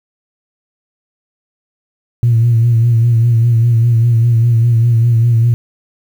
sine tone with vibrato, 116.54 Hz, A#2, in tune, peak -6 dBFS, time 2.23-5.54 s, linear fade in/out 0 ms, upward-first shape sine, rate 5 Hz, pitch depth 50 cents each way, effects tanh soft clip ceiling -3 dBFS + 7-bit

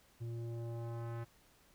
square tone with low-pass filter sweep, 116.54 Hz, A#2, in tune, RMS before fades -42 dBFS, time 0.2-1.25 s, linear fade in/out 20 ms, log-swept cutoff 260 to 1700 Hz, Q 1.2, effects pink hiss -67 dBFS RMS until 1.74 s

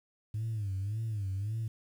sine tone with vibrato, 103.83 Hz, G#2, in tune, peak -30 dBFS, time 0.34-1.68 s, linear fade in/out 5 ms, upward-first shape sine, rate 1.8 Hz, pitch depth 150 cents each way, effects tanh soft clip ceiling -29 dBFS + 10-bit

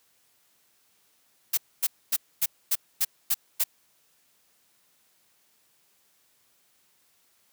blue noise bursts, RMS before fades -23 dBFS, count 8, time 1.53-3.64 s, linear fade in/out 10 ms, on 45 ms, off 250 ms, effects white hiss -66 dBFS RMS until 7.52 s + high-pass 80 Hz 12 dB/octave

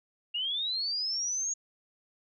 sine linear sweep, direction up, 2794 to 6690 Hz, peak -29 dBFS, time 0.34-1.54 s, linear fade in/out 10 ms, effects none

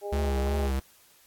harmonic tone, 203.3 Hz, G#3, 37 cents flat, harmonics 2 / 3 / 4, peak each -33 / -37 / -39 dBFS, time 0.01-0.72 s, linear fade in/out 50 ms
square tone with vibrato, 69.3 Hz, C#2, in tune, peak -26 dBFS, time 0.12-0.8 s, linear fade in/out 10 ms, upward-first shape triangle, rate 2.8 Hz, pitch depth 89 cents each way
effects white hiss -59 dBFS RMS until 1.26 s + AAC 64 kbps

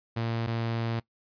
sawtooth tone pair in turn, 115 / 115 Hz, A#2 / A#2, -23 / -23 cents, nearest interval unison, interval 0 cents, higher neither, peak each -24 dBFS, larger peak neither, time 0.16-0.47 / 0.47-1 s, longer second, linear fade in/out 10 ms, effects noise-tail reverb RT60 0.1 s tail -20 dB re dry + resampled to 11025 Hz

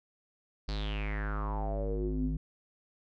square tone with low-pass filter sweep, 51.91 Hz, G#1, in tune, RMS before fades -33 dBFS, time 0.68-2.37 s, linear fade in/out 5 ms, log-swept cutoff 4600 to 200 Hz, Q 7, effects none

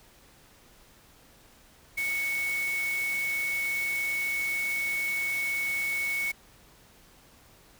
sine tone in noise, 2217 Hz, C#7, in tune, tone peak -27 dBFS, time 1.97-6.32 s, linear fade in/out 10 ms, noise white, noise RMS -40 dBFS, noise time 1.97-6.32 s, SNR +10 dB, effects pink hiss -57 dBFS RMS until 7.79 s

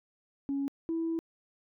sine tone pair in turn, 277.7 / 328.7 Hz, C#4 / E4, +3 / -5 cents, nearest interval minor third, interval 292 cents, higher second, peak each -28 dBFS, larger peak neither, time 0.49-0.68 / 0.89-1.19 s, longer second, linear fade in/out 0 ms, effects tanh soft clip ceiling -25 dBFS

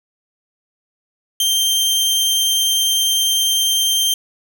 sawtooth tone, 3155 Hz, G7, 10 cents sharp, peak -11 dBFS, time 1.4-4.14 s, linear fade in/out 2 ms, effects none

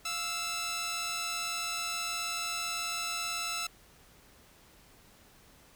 10% pulse tone pair together, 698.7 / 1319 Hz, F5 / E6, +1 / +1 cents, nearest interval major seventh, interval 1100 cents, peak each -34 / -25 dBFS, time 0.05-3.67 s, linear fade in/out 5 ms, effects pink hiss -59 dBFS RMS until 5.75 s

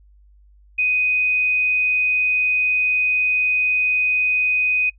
sine tone, 2498 Hz, D#7, 6 cents sharp, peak -16 dBFS, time 0.78-4.9 s, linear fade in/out 10 ms, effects noise-tail reverb RT60 0.1 s tail -22 dB re dry + added 50 Hz sine -48 dBFS peak until 4.98 s

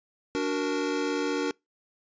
square chord, D augmented, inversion none, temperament equal with one note detuned, 291.6 / 370 / 466.2 Hz, D4 / F#4 / A#4, -12 / 0 / 0 cents, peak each -30 / -33 / -31 dBFS, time 0.35-1.51 s, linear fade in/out 0 ms, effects noise-tail reverb RT60 0.2 s tail -26 dB re dry + resampled to 16000 Hz

